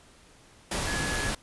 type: tone in noise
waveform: sine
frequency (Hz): 1691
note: G#6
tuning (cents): +31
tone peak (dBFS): -33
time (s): 0.87-1.3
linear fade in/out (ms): 5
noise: pink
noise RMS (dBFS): -30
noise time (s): 0.71-1.35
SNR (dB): -6
effects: pink hiss -56 dBFS RMS until 1.42 s + resampled to 24000 Hz